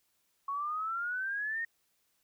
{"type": "exponential sweep", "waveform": "sine", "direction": "up", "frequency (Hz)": [1100, 1864.7], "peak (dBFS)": -32, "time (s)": [0.48, 1.65], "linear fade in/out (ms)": 5, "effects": ["white hiss -75 dBFS RMS until 2.23 s"]}